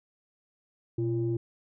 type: tone pair together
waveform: sine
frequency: 121.13 / 342.6 Hz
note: B2 / F4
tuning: -33 / -33 cents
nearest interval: octave + tritone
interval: 1800 cents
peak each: -28 dBFS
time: 0.98-1.37 s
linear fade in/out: 5 ms
effects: tanh soft clip ceiling -19 dBFS